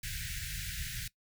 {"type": "band-stop noise", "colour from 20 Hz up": "pink", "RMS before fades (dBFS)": -39, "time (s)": [0.03, 1.08], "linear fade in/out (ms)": 5, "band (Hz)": [170, 1500], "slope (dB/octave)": 96, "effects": ["noise-tail reverb RT60 0.1 s tail -19 dB re dry"]}